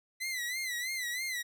sawtooth tone with vibrato, 2012 Hz, B6, 32 cents sharp, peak -30 dBFS, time 0.2-1.43 s, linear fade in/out 20 ms, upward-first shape sine, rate 3.1 Hz, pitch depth 98 cents each way, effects none

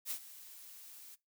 blue noise with ADSR envelope, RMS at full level -37 dBFS, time 0.05-1.16 s, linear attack 59 ms, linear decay 79 ms, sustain -16 dB, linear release 22 ms, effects noise-tail reverb RT60 0.2 s tail -20 dB re dry

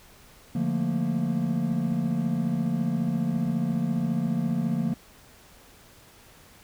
triangle chord, Bb major seventh, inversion first, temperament just, 145.68 / 174.81 / 218.5 / 233.1 Hz, D3 / F3 / A3 / Bb3, -14 / +2 / -12 / 0 cents, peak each -29 / -26 / -30 / -26 dBFS, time 0.55-4.94 s, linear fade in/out 5 ms, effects pink hiss -53 dBFS RMS until 6.63 s

